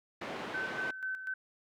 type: band-pass noise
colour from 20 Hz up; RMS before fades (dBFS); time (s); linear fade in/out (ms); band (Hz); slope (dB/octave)
pink; -41; 0.21-0.91; 5; 250 to 2500; 12
type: tone with tremolo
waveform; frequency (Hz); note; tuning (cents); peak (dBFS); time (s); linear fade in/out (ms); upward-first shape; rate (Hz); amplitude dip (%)
sine; 1529; G6; -44; -33; 0.54-1.34; 5; square; 4.1; 60
effects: none